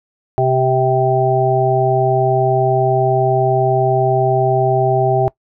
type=harmonic tone; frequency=130 Hz; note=C3; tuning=11 cents flat; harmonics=1 / 3 / 5 / 6; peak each=-17 / -17 / -17 / -17 dBFS; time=0.38-5.28 s; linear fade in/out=0 ms; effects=noise-tail reverb RT60 0.1 s tail -20 dB re dry